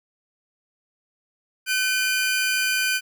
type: tone pair together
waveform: sawtooth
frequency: 1523.2 / 2418 Hz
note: F#6 / D7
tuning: +50 / +50 cents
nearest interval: minor sixth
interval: 800 cents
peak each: -19 / -21 dBFS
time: 1.66-3.01 s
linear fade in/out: 50 ms
effects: none